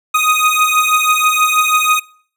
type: beating tone pair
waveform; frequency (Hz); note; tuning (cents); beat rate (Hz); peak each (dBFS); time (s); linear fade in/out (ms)
25% pulse; 1244.5 / 1250.7; D#6 / D#6; 0 / +9; 6.2; -10; 0.14-2; 10
effects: noise-tail reverb RT60 0.5 s tail -22 dB re dry